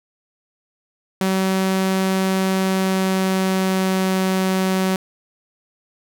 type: tone with pitch glide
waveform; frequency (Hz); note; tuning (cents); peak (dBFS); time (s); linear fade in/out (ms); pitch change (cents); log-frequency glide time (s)
sawtooth; 189.9 to 188.48; F#3 to F#3; +45 to +32; -13; 1.21-4.96; 2; -13; 2.57-4.18
effects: none